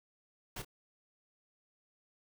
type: noise with echo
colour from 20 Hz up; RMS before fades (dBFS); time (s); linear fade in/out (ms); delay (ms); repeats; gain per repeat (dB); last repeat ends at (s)
pink; -42; 0.56-0.62; 5; 28; 1; -11; 0.648
effects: none

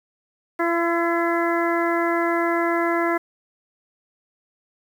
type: harmonic tone with a mistuned harmonic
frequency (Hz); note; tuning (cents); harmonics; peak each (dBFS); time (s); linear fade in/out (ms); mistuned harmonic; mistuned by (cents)
339.1; E4; +49; 1 / 2 / 3 / 4 / 5 / 6; -22 / -25 / -27 / -28 / -29 / -30; 0.59-3.18; 10; 4; -17
effects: 8-bit

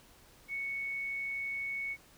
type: tone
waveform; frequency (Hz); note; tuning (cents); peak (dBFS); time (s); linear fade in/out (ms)
sine; 2217; C#7; 0; -34; 0.48-1.97; 50
effects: pink hiss -60 dBFS RMS until 2.17 s

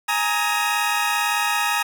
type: chord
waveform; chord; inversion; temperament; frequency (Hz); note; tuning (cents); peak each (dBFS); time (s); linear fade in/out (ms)
20% pulse; Ab suspended second; none; equal with one note detuned; 830.6 / 932.3 / 1264.8; Ab5 / Bb5 / Eb6; 0 / 0 / +28; -19; 0.08-1.83; 10
effects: 8-bit

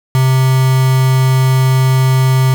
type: tone with quantisation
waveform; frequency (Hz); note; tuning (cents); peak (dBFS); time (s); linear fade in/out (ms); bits
triangle; 130.81; C3; 0; -6; 0.15-2.54; 0; 3
effects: none

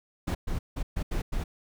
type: noise bursts at uneven times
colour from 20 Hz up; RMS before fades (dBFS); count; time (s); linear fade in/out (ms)
brown; -29; 6; 0.27-0.35 / 0.47-0.59 / 0.76-0.83 / 0.96-1.03 / 1.11-1.22 / 1.32-1.44; 10
effects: none

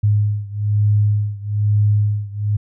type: beating tone pair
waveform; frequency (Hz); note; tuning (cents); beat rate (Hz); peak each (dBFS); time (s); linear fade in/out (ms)
sine; 103.83 / 104.93; G#2 / G#2; 0 / +18; 1.1; -16 / -18; 0.03-2.57; 10
effects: none

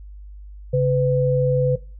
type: tone pair together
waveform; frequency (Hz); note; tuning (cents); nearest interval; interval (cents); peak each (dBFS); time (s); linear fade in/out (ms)
sine; 136.7 / 502.3; C#3 / B4; -24 / +29; octave + major seventh; 2253; -18; 0.73-1.76; 10
effects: noise-tail reverb RT60 0.3 s tail -17 dB re dry + added 50 Hz sine -36 dBFS peak until 1.99 s

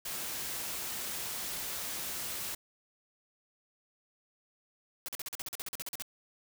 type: noise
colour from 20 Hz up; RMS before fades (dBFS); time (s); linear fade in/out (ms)
white; -38; 0.05-2.55; 5
type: noise bursts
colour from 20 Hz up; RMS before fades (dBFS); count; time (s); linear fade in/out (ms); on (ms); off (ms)
white; -39; 15; 5.06-6.022; 0; 24; 43
effects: none

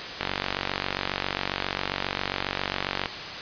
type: click train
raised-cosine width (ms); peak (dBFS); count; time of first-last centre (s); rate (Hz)
0.3; -9; 136; 0.21-3.058; 47.4
effects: white hiss -34 dBFS RMS until 3.41 s + resampled to 11025 Hz

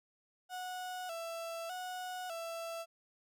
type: tone with vibrato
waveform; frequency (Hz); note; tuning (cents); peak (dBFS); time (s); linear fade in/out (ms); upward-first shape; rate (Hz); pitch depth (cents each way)
35% pulse; 698.5; F5; 0; -38; 0.49-2.86; 50; square; 0.83; 84
effects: none

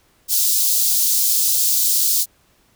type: high-pass noise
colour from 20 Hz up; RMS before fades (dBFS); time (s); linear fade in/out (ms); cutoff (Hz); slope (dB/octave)
white; -17; 0.28-2.26; 50; 4300; 24
effects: pink hiss -58 dBFS RMS until 2.75 s

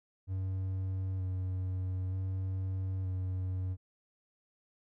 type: tone with vibrato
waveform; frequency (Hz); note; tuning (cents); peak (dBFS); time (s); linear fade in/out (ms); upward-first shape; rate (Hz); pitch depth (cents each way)
triangle; 93.7; F#2; +22; -30; 0.27-3.77; 50; square; 0.54; 16
effects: none

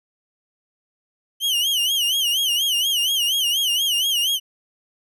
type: tone with vibrato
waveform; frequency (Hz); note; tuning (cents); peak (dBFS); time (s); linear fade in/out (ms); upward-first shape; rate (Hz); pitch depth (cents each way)
40% pulse; 3037; F#7; +44; -17; 1.4-4.4; 50; sine; 4.2; 140
effects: none

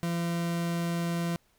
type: tone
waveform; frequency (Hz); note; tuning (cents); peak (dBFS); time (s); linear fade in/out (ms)
40% pulse; 170.3; F3; -43; -27; 0.03-1.36; 0
effects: pink hiss -68 dBFS RMS until 1.58 s

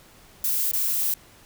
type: noise with dropouts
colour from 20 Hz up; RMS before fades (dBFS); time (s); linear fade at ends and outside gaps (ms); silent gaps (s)
violet; -24; 0.44-1.14; 2; 0.714-0.734
effects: pink hiss -52 dBFS RMS until 1.45 s

